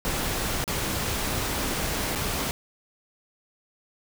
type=noise with dropouts; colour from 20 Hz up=pink; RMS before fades=-28 dBFS; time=0.05-2.51 s; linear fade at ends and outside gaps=0 ms; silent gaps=0.641-0.678 / 2.151-2.157 s; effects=none